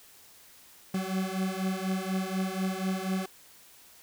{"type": "beating tone pair", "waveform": "40% pulse", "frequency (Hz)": [186.9, 191], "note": ["F#3", "G3"], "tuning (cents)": [18, -45], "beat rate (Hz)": 4.1, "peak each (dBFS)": -31, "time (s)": [0.94, 3.26], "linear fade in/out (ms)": 5, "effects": ["white hiss -55 dBFS RMS until 4.02 s"]}